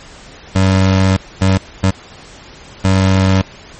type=tone bursts at uneven times; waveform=25% pulse; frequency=95.1 Hz; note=F#2; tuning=48 cents sharp; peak=-5 dBFS; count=4; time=0.55-1.17 / 1.41-1.58 / 1.83-1.91 / 2.84-3.42 s; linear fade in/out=10 ms; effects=pink hiss -37 dBFS RMS until 3.79 s + MP3 32 kbps